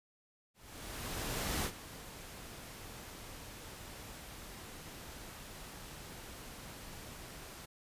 pink noise with ADSR envelope, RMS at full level -35 dBFS, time 0.54-7.66 s, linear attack 1100 ms, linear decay 72 ms, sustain -14 dB, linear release 12 ms, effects resampled to 32000 Hz

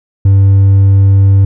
sine tone with hard clipping, 98 Hz, G2, in tune, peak -4 dBFS, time 0.25-1.45 s, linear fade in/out 5 ms, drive 2 dB, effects none

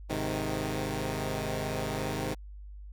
10% pulse chord, Ab major, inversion none, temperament equal, 103.83 / 130.81 / 155.56 Hz, Ab2 / C3 / Eb3, 0 / 0 / 0 cents, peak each -27 dBFS, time 0.09-2.35 s, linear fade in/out 20 ms, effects added 50 Hz sine -42 dBFS peak until 2.92 s

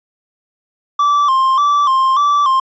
triangle tone with vibrato, 1107 Hz, C#6, 3 cents flat, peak -8 dBFS, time 0.99-2.6 s, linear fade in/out 5 ms, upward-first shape square, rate 1.7 Hz, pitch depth 82 cents each way, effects resampled to 16000 Hz

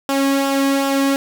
sawtooth tone with flanger, 274.7 Hz, C#4, 16 cents flat, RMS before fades -17 dBFS, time 0.09-1.16 s, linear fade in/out 0 ms, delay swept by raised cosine 0.46 to 1.46 ms, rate 2.6 Hz, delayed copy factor -0.5, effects none

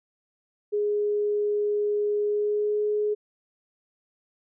sine tone with pitch glide, 415.3 to 419.9 Hz, G#4 to G#4, 0 to +19 cents, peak -22 dBFS, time 0.72-3.15 s, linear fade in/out 20 ms, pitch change +19 cents, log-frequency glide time 2.24-2.82 s, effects none

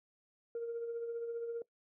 sine tone with tremolo, 466.1 Hz, A#4, in tune, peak -33 dBFS, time 0.55-1.62 s, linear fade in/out 2 ms, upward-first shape triangle, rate 15 Hz, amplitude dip 50%, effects noise-tail reverb RT60 0.1 s tail -21 dB re dry + tanh soft clip ceiling -33 dBFS

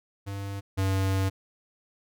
square tone pair in turn, 99.2 / 96.04 Hz, G2 / G2, +21 / -35 cents, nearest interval minor second, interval 56 cents, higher first, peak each -33 / -24 dBFS, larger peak second, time 0.26-0.61 / 0.77-1.3 s, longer second, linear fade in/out 20 ms, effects none

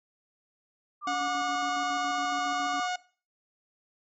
sine tone with vibrato, 1179 Hz, D6, 6 cents sharp, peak -32 dBFS, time 1.01-2.89 s, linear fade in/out 50 ms, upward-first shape square, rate 14 Hz, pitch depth 32 cents each way
harmonic tone, 726 Hz, F#5, 33 cents flat, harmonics 1 / 2 / 3 / 4 / 5 / 6 / 7 / 8 / 9 / 10, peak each -30 / -36 / -40 / -42 / -44 / -46 / -47 / -48 / -49 / -50 dBFS, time 1.07-2.96 s, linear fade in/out 5 ms
sine tone with tremolo, 283.8 Hz, C#4, 41 cents sharp, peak -36 dBFS, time 1.07-2.8 s, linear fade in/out 2 ms, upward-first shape square, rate 7.2 Hz, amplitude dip 45%
effects noise-tail reverb RT60 0.4 s tail -20 dB re dry

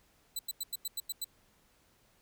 10% pulse tone bursts, 4001 Hz, B7, 22 cents sharp, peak -27 dBFS, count 8, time 0.36-1.245 s, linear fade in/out 5 ms, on 31 ms, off 91 ms, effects pink hiss -68 dBFS RMS until 2.21 s

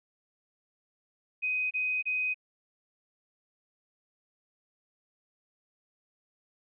sine tone bursts, 2508 Hz, D#7, 13 cents sharp, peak -27 dBFS, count 3, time 1.42-2.344 s, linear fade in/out 20 ms, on 290 ms, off 27 ms, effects none

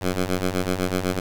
10% pulse ring-modulated tone, 92.6 Hz, F#2, 2 cents sharp, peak -11 dBFS, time 0.01-1.2 s, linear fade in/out 5 ms, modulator 88.6 Hz, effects none

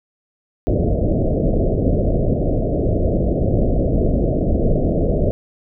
pink low-pass noise, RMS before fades -17 dBFS, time 0.67-5.31 s, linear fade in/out 0 ms, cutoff 670 Hz, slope 96 dB/octave, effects none

